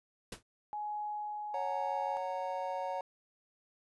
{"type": "noise with exponential decay", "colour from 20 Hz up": "pink", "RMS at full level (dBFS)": -37, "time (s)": [0.32, 0.43], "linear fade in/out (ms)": 5, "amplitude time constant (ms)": 22}
{"type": "tone with tremolo", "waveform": "sine", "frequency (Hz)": 839, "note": "G#5", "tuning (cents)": 17, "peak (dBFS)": -35, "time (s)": [0.73, 2.17], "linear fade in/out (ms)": 0, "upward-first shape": "sine", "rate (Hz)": 1, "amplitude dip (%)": 25}
{"type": "chord", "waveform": "triangle", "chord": "F# major", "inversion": "second", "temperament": "just", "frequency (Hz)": [555, 740, 925], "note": ["C#5", "F#5", "A#5"], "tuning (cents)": [2, 0, -14], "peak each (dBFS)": -37, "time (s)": [1.54, 3.01], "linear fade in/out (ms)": 2}
{"effects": ["resampled to 24000 Hz"]}